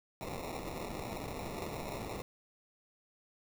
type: noise with sample-and-hold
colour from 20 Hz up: white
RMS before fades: -41 dBFS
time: 0.21-2.22 s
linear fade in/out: 0 ms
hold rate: 1575 Hz
effects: none